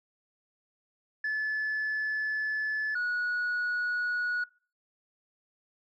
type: tone pair in turn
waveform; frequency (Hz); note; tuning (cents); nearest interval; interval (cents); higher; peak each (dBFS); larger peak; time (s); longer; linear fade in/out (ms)
sine; 1730 / 1459.8; A6 / F#6; -30 / -24; minor third; 294; first; -26; neither; 1.24-2.95 / 2.95-4.44; first; 5
effects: noise-tail reverb RT60 0.4 s tail -23 dB re dry + tanh soft clip ceiling -26 dBFS

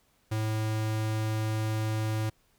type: tone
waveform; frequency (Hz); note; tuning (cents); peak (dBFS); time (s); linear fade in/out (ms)
square; 109.1; A2; -14; -28; 0.31-2.3; 10
effects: pink hiss -68 dBFS RMS until 2.58 s

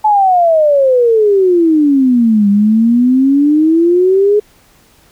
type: exponential two-way sweep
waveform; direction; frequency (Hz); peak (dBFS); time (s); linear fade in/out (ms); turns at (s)
sine; down then up; 870 to 199.3 to 423.1; -6; 0.04-4.4; 10; 2.49
effects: pink hiss -48 dBFS RMS until 5.11 s

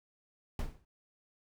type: noise with exponential decay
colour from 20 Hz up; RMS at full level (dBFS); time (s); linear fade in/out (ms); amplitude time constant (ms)
brown; -30; 0.59-0.85; 2; 55
effects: none

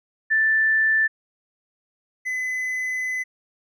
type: tone pair in turn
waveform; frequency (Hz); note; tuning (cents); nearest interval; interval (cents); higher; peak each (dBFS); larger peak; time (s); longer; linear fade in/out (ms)
sine / triangle; 1765 / 2018; A6 / B6; +5 / +37; major second; 232; second; -16 / -22; first; 0.3-1.08 / 2.25-3.24; second; 20
effects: none

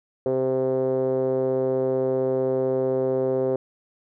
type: tone with low-pass filter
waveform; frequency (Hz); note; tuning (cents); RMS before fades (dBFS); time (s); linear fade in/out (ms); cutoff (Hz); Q
5% pulse; 130.81; C3; 0; -23; 0.26-3.56; 2; 460; 7.7
effects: none

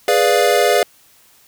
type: chord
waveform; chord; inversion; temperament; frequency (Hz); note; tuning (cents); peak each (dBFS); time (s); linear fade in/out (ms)
square; G# diminished seventh; none; equal; 415.3 / 493.9 / 587.3 / 698.5; G#4 / B4 / D5 / F5; 0 / 0 / 0 / 0; -18; 0.08-0.83; 2
effects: white hiss -51 dBFS RMS until 1.47 s

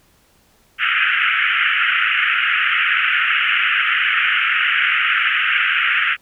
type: band-pass noise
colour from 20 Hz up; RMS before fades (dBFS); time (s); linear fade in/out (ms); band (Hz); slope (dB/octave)
pink; -17; 0.78-6.17; 50; 1300 to 3000; 96
effects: pink hiss -56 dBFS RMS until 6.21 s

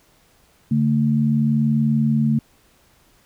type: tone pair together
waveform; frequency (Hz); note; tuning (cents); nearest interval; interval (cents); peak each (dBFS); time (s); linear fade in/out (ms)
sine; 142.9 / 223.3; D3 / A3; -47 / +26; minor sixth; 773; -19 / -17; 0.71-2.39; 5
effects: pink hiss -57 dBFS RMS until 3.25 s

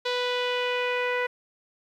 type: tone with low-pass filter sweep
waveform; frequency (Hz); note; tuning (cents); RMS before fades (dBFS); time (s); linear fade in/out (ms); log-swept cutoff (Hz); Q
sawtooth; 493.9; B4; 0; -27; 0.05-1.27; 10; 3900 to 2100; 2.9
effects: 10-bit

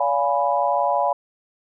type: chord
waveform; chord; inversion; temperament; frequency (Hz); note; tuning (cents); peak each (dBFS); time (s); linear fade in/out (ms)
sine; D diminished seventh; none; equal with one note detuned; 572.6 / 698.5 / 830.6 / 987.8; D5 / F5 / Ab5 / Cb6; -44 / 0 / 0 / 0; -23; 0-1.13; 5
effects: none

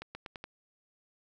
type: accelerating click train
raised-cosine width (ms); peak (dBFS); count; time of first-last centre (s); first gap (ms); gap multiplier
0.3; -25; 5; 0.02-0.441; 130; 0.86
effects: none

